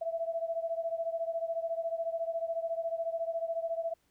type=beating tone pair; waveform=sine; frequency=659.3 / 673.3 Hz; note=E5 / E5; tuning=0 / +36 cents; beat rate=14 Hz; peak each=-33 / -36 dBFS; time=0.01-3.94 s; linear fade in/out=10 ms; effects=pink hiss -73 dBFS RMS until 4.1 s